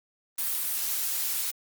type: noise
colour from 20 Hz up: blue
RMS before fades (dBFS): -29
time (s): 0.38-1.51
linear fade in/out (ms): 5
effects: Opus 32 kbps